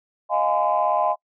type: chord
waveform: sine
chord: F minor seventh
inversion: third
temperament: equal with one note detuned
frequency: 622.3 / 698.5 / 830.6 / 1024.4 Hz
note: Eb5 / F5 / Ab5 / C6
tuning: 0 / 0 / 0 / -37 cents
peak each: -23 dBFS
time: 0.29-1.16 s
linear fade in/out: 50 ms
effects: noise-tail reverb RT60 0.1 s tail -25 dB re dry + tanh soft clip ceiling -9 dBFS